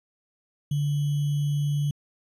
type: tone with sample-and-hold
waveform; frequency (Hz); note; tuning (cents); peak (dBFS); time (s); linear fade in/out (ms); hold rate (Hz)
sine; 145.2; D3; -19; -22; 0.71-1.91; 5; 3150
effects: resampled to 32000 Hz